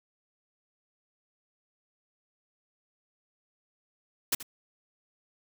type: noise with echo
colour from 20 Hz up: white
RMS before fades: -26 dBFS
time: 4.32-4.35 s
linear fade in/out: 5 ms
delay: 79 ms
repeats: 1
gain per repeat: -15 dB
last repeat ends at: 4.429 s
effects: none